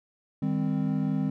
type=chord; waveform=triangle; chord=C minor; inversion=first; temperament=equal with one note detuned; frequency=155.56 / 199.88 / 261.6 Hz; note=Eb3 / G3 / C4; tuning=0 / +34 / 0 cents; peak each=-27 dBFS; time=0.42-1.3 s; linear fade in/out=5 ms; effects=none